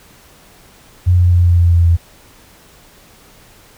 sine tone with pitch steps, 89.4 / 88.58 / 87.76 / 86.96 / 86.16 / 85.36 / 84.58 Hz, F2 / F2 / F2 / F2 / F2 / F2 / E2, +41 / +25 / +9 / -7 / -23 / -39 / +45 cents, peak -7 dBFS, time 1.06-1.97 s, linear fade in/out 20 ms, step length 130 ms, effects pink hiss -45 dBFS RMS until 3.77 s

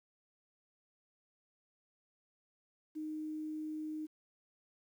sine tone with quantisation, 309.2 Hz, D#4, 11 cents flat, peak -38 dBFS, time 2.95-4.07 s, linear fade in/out 20 ms, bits 11, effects none

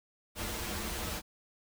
pink noise with comb filter, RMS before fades -37 dBFS, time 0.35-1.22 s, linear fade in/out 50 ms, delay 7.4 ms, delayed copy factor -0.9, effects none

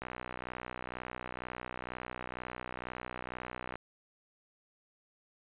click train, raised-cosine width 0.5 ms, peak -24 dBFS, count 233, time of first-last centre 0.02-3.756 s, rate 62.1 Hz, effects resampled to 8000 Hz

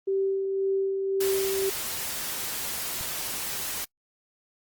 sine tone with tremolo, 388.4 Hz, G4, 16 cents flat, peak -22 dBFS, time 0.07-1.7 s, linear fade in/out 10 ms, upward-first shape sine, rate 1.9 Hz, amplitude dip 35%
white noise, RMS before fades -32 dBFS, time 1.2-3.85 s, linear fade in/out 10 ms
click, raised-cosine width 5 ms, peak -28 dBFS, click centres 3.01 s
effects noise-tail reverb RT60 0.1 s tail -26 dB re dry + Opus 24 kbps

